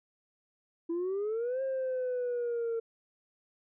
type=exponential two-way sweep; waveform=sine; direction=up then down; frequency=329.6 to 536 to 455 Hz; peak=-28 dBFS; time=0.89-2.8 s; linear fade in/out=10 ms; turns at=1.62 s; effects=tanh soft clip ceiling -28 dBFS